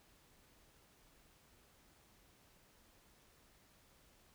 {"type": "silence", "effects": ["pink hiss -68 dBFS RMS until 4.34 s"]}